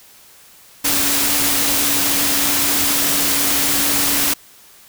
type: tone in noise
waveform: sine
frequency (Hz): 283.3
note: C#4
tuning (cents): +38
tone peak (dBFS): -27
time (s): 0.84-4.34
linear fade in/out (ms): 10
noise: white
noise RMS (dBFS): -17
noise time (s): 0.84-4.34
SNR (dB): -13
effects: white hiss -46 dBFS RMS until 4.88 s